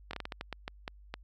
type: slowing click train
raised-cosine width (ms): 0.3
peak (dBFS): -21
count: 11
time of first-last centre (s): 0.11-1.14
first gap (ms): 23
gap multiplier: 1.31
effects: added 50 Hz sine -52 dBFS peak until 1.23 s